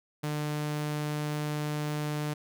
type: tone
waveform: sawtooth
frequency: 149.7 Hz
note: D3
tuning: 33 cents sharp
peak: -26 dBFS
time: 0.23-2.34 s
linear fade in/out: 10 ms
effects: none